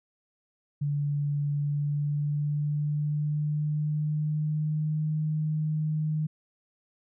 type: tone with pitch glide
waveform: sine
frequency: 144.8 to 154.3 Hz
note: D3 to D#3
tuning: -24 to -14 cents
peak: -25 dBFS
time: 0.81-6.27 s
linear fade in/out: 10 ms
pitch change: +110 cents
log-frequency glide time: 1.52-5.11 s
effects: none